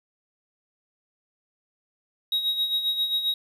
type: tone with tremolo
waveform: triangle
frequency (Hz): 3800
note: A#7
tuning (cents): +33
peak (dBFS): -19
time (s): 2.32-3.34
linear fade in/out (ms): 2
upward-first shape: sine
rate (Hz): 7.5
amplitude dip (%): 60
effects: 10-bit